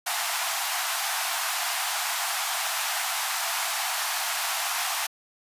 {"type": "high-pass noise", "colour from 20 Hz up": "pink", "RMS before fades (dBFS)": -28, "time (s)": [0.06, 5.07], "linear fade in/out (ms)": 10, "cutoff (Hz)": 670, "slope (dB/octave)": 96, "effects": ["resampled to 32000 Hz"]}